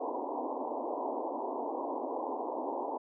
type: band-pass noise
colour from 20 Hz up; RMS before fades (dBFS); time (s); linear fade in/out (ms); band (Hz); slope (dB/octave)
white; -36; 0-2.98; 10; 250 to 1000; 96
effects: none